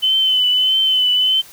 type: tone with vibrato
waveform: sine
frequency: 3037 Hz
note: F#7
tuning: 44 cents sharp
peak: -12 dBFS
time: 0.02-1.42 s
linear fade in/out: 20 ms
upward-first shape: triangle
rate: 1.6 Hz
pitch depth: 38 cents each way
effects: white hiss -42 dBFS RMS until 1.52 s